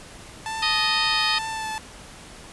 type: tone with vibrato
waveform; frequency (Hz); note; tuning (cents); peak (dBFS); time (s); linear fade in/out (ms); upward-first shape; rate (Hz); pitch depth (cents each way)
sawtooth; 880; A5; 0; -24; 0.46-1.78; 0; triangle; 2.2; 19
type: harmonic tone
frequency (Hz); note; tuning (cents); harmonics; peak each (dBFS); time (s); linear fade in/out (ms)
622.3; D#5; 0; 2 / 3 / 4 / 5 / 6 / 7 / 8; -28 / -28 / -28 / -28 / -28 / -28 / -28; 0.62-1.39; 10
effects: pink hiss -43 dBFS RMS until 2.52 s + resampled to 24000 Hz